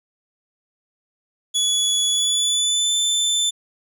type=tone with pitch glide; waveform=25% pulse; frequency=3399 to 3533 Hz; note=G#7 to A7; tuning=+39 to +6 cents; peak=-13 dBFS; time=1.54-3.51 s; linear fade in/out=20 ms; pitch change=+67 cents; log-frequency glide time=2.08-2.95 s; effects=none